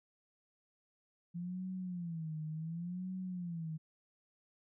sine tone with vibrato, 170 Hz, F3, 46 cents flat, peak -38 dBFS, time 1.34-3.78 s, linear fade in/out 20 ms, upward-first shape sine, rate 0.69 Hz, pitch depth 160 cents each way, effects none

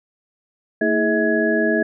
sine tone cluster, 226.7 / 323.6 / 418.5 / 643 / 1677 Hz, A#3 / E4 / G#4 / E5 / G#6, -48 / -32 / +13 / -43 / +16 cents, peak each -22 dBFS, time 0.81-1.83 s, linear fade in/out 5 ms, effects none

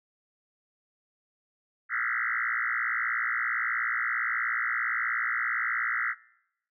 sine tone with frequency modulation, 1669 Hz, G#6, 8 cents sharp, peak -26 dBFS, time 1.89-6.15 s, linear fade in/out 50 ms, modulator 58.5 Hz, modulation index 6.3, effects noise-tail reverb RT60 0.8 s tail -22 dB re dry

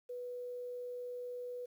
sine tone with quantisation, 492 Hz, B4, 7 cents flat, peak -40 dBFS, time 0.09-1.66 s, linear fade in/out 10 ms, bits 11, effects none

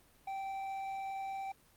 sine tone with hard clipping, 778 Hz, G5, 13 cents flat, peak -39 dBFS, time 0.27-1.52 s, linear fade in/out 5 ms, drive 6 dB, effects pink hiss -65 dBFS RMS until 1.76 s + Opus 32 kbps

